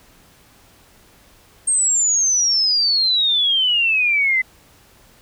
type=exponential sweep; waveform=sine; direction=down; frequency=8570 to 2015 Hz; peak=-14 dBFS; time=1.67-4.42 s; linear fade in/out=10 ms; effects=pink hiss -51 dBFS RMS until 5.21 s